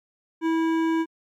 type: tone with hard clipping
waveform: triangle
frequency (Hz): 325.9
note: E4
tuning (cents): -20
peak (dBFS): -22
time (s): 0.41-1.06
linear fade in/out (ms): 50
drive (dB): 17
effects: MP3 96 kbps